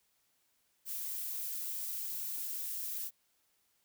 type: noise with flanger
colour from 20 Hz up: violet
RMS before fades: -39 dBFS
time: 0.85-3.11 s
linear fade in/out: 50 ms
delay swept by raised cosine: 1.4 to 5.8 ms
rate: 3.3 Hz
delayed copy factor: -0.5
effects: white hiss -75 dBFS RMS until 3.84 s